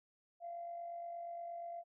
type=tone with amplitude modulation; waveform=sine; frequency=687 Hz; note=F5; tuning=29 cents flat; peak=-40 dBFS; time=0.4-1.84 s; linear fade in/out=50 ms; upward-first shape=sine; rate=48.5 Hz; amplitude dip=40%; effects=tanh soft clip ceiling -36 dBFS